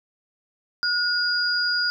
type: tone pair together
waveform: sine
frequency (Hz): 1446 / 4864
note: F#6 / D#8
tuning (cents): -40 / -40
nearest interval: octave + major sixth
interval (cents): 2100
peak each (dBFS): -23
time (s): 0.83-1.9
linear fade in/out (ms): 0
effects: none